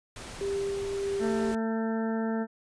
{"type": "noise", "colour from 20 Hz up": "pink", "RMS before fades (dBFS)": -42, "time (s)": [0.16, 1.55], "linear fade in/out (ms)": 2}
{"type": "tone with tremolo", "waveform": "sine", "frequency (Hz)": 396.1, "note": "G4", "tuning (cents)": 18, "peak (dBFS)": -27, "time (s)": [0.41, 1.52], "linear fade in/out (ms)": 2, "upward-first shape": "sine", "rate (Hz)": 1.7, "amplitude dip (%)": 30}
{"type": "harmonic tone", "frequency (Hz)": 223.7, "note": "A3", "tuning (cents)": 29, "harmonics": [1, 2, 3, 4, 6, 7, 8], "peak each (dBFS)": [-28, -34, -38, -40, -44, -45, -46], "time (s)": [1.19, 2.47], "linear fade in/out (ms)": 50}
{"effects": ["resampled to 22050 Hz"]}